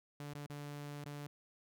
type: tone with dropouts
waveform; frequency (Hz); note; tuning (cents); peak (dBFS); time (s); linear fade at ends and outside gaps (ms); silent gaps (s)
sawtooth; 145.3; D3; -18; -40; 0.2-1.27; 2; 0.335-0.35 / 0.464-0.499 / 1.043-1.058
effects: none